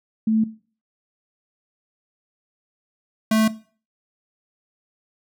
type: tone pair in turn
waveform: sine / square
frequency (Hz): 220 / 219.2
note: A3 / A3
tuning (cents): 0 / -6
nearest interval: unison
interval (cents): 6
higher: first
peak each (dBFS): -16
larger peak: neither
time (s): 0.27-0.44 / 3.31-3.48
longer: neither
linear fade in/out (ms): 5
effects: noise-tail reverb RT60 0.4 s tail -17 dB re dry